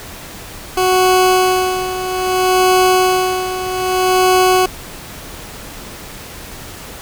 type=tone with tremolo; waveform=20% pulse; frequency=370 Hz; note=F#4; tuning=in tune; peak=-4 dBFS; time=0.77-4.66 s; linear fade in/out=5 ms; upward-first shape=sine; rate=0.62 Hz; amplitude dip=70%; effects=pink hiss -32 dBFS RMS until 7.01 s